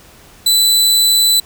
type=tone; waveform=sawtooth; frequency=3992 Hz; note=B7; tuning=18 cents sharp; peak=-6 dBFS; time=0.46-1.4 s; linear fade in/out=5 ms; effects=pink hiss -43 dBFS RMS until 1.45 s